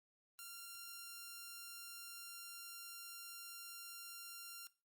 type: tone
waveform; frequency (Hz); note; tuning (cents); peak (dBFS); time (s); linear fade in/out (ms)
5% pulse; 1385; F6; -15; -38; 0.39-4.67; 0
effects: noise-tail reverb RT60 0.3 s tail -18 dB re dry + Opus 32 kbps